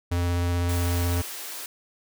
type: tone with vibrato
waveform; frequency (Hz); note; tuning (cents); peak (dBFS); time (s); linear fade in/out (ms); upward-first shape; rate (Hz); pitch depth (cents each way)
square; 87.31; F2; 0; -23; 0.11-1.22; 10; square; 16; 8
type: high-pass noise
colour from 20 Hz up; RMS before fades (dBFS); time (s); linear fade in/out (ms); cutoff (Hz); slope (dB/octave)
white; -36; 0.69-1.66; 2; 290; 48
effects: none